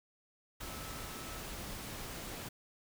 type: tone in noise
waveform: sine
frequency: 1304 Hz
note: E6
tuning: 19 cents flat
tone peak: -53 dBFS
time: 0.61-1.39 s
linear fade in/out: 10 ms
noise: pink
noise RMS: -44 dBFS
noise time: 0.6-2.49 s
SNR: -12 dB
effects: none